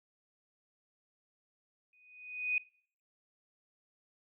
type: tone with exponential growth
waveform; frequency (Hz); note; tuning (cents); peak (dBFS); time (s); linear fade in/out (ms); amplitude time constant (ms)
sine; 2489; D#7; 0; -26; 1.93-2.58; 2; 140
effects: noise-tail reverb RT60 0.5 s tail -21 dB re dry